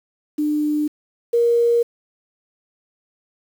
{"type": "tone pair in turn", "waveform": "sine", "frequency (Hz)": [299.6, 471.1], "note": ["D4", "A#4"], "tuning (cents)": [35, 18], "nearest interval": "minor sixth", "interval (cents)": 783, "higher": "second", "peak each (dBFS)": [-17, -13], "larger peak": "second", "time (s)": [[0.38, 0.88], [1.33, 1.83]], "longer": "neither", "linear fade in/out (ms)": 10, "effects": ["7-bit"]}